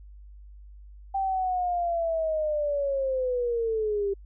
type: linear sweep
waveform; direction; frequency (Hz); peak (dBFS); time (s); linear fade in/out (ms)
sine; down; 784 to 392; -24; 1.14-4.14; 10
effects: added 50 Hz sine -44 dBFS peak until 4.25 s